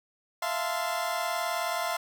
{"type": "chord", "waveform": "30% pulse", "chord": "F major seventh", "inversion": "third", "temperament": "equal with one note detuned", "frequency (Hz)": [659.3, 698.5, 880, 1036.9], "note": ["E5", "F5", "A5", "C6"], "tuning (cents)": [0, 0, 0, -16], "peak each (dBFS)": [-31, -30, -36, -31], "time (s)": [0.42, 1.97], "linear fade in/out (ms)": 5, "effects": []}